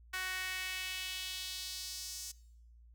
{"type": "tone with high-pass filter sweep", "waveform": "sawtooth", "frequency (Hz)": 372, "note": "F#4", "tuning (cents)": 9, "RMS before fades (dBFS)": -41, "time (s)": [0.13, 2.32], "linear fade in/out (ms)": 10, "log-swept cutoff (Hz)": [1600, 6200], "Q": 2, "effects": ["noise-tail reverb RT60 0.8 s tail -22 dB re dry", "added 58 Hz sine -56 dBFS peak until 2.94 s"]}